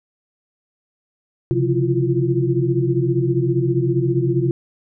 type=tone cluster; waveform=sine; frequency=132.2 / 142.3 / 174.5 / 336.7 / 351.7 Hz; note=C3 / C#3 / F3 / E4 / F4; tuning=+18 / +46 / -1 / +37 / +12 cents; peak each=-19 / -26 / -28 / -22 / -21 dBFS; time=1.51-4.51 s; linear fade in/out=0 ms; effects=none